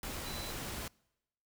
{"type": "tone in noise", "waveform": "sine", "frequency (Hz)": 4000, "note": "B7", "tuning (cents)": 21, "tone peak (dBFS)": -46, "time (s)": [0.26, 0.51], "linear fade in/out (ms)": 2, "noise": "pink", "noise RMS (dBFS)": -41, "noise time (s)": [0.03, 0.88], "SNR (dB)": -8, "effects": ["noise-tail reverb RT60 0.9 s tail -26 dB re dry"]}